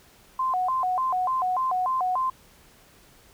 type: tone with vibrato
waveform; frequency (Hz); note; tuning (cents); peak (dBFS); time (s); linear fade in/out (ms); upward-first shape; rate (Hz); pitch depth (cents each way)
sine; 875; A5; -10; -22; 0.39-2.3; 5; square; 3.4; 300
effects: pink hiss -55 dBFS RMS until 3.33 s